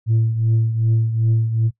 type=tone with tremolo; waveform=sine; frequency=112.8 Hz; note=A2; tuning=44 cents sharp; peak=-10 dBFS; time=0.06-1.71 s; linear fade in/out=50 ms; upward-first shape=triangle; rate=2.6 Hz; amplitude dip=70%; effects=noise-tail reverb RT60 0.1 s tail -21 dB re dry + tanh soft clip ceiling -11 dBFS